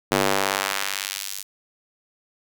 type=tone with high-pass filter sweep; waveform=square; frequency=49 Hz; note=G1; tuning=in tune; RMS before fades=-25 dBFS; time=0.11-1.43 s; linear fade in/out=10 ms; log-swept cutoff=290 to 6300 Hz; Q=0.71; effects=none